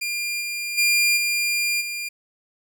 sawtooth tone with level steps, 2400 Hz, D7, 37 cents sharp, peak -21 / -23 / -13 / -17 / -24 dBFS, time 0.01-2.09 s, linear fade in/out 10 ms, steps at 0.4 / 0.77 / 1.16 / 1.8 s, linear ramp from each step 20 ms, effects none

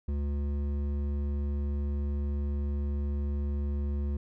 triangle tone with hard clipping, 71.6 Hz, D2, 43 cents flat, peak -30 dBFS, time 0.08-4.17 s, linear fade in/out 5 ms, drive 14 dB, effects none

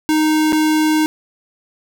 square tone with dropouts, 310 Hz, D#4, 6 cents flat, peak -13 dBFS, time 0.09-1.06 s, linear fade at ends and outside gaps 0 ms, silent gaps 0.523-0.529 s, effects none

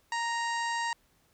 harmonic tone with a mistuned harmonic, 932.3 Hz, A#5, in tune, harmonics 1 / 2 / 3 / 4 / 5 / 6 / 7 / 8 / 9, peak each -31 / -34 / -42 / -46 / -44 / -48 / -49 / -46 / -53 dBFS, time 0.12-0.93 s, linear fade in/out 2 ms, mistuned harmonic 4, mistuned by +49 cents, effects pink hiss -68 dBFS RMS until 1.33 s

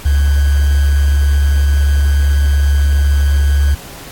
sine tone with sample-and-hold, 70.8 Hz, C#2, 37 cents sharp, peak -8 dBFS, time 0.05-3.75 s, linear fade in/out 10 ms, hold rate 1575 Hz, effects pink hiss -33 dBFS RMS until 4.11 s + AAC 64 kbps

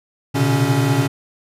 square tone cluster, 118.8 / 129.5 / 143.2 / 278.9 Hz, A#2 / C3 / D3 / C#4, +33 / -17 / -43 / +11 cents, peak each -21 dBFS, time 0.34-1.08 s, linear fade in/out 20 ms, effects resampled to 32000 Hz

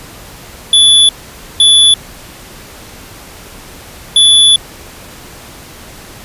square tone bursts at uneven times, 3450 Hz, A7, 35 cents flat, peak -4 dBFS, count 3, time 0.73-1.09 / 1.6-1.94 / 4.16-4.56 s, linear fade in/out 2 ms, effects pink hiss -33 dBFS RMS until 6.24 s + resampled to 32000 Hz

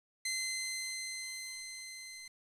15% pulse tone with level ramp, 2064 Hz, C7, 24 cents flat, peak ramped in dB -27 to -41 dBFS, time 0.25-2.28 s, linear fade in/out 5 ms, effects resampled to 32000 Hz + 10-bit

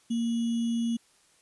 sine tone with sample-and-hold, 232.1 Hz, A#3, 7 cents flat, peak -25 dBFS, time 0.1-0.97 s, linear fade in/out 10 ms, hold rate 3150 Hz, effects white hiss -63 dBFS RMS until 1.41 s + resampled to 24000 Hz

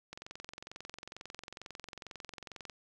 click train, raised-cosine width 0.2 ms, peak -27 dBFS, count 58, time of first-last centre 0.13-2.698 s, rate 22.2 Hz, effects none

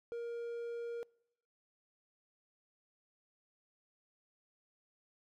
triangle tone, 470 Hz, A#4, 14 cents sharp, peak -36 dBFS, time 0.12-1.03 s, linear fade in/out 0 ms, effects noise-tail reverb RT60 0.8 s tail -26 dB re dry + MP3 64 kbps

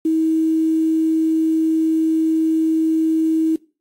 sine tone with quantisation, 320.1 Hz, D#4, 49 cents sharp, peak -14 dBFS, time 0.05-3.56 s, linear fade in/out 5 ms, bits 7, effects noise-tail reverb RT60 0.4 s tail -23 dB re dry + AAC 48 kbps

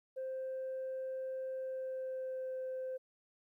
sine tone with pitch glide, 523.3 to 518.2 Hz, C5 to C5, 0 to -17 cents, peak -36 dBFS, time 0.16-2.98 s, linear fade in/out 20 ms, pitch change -17 cents, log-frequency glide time 1.54-2.59 s, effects tanh soft clip ceiling -35 dBFS + 13-bit

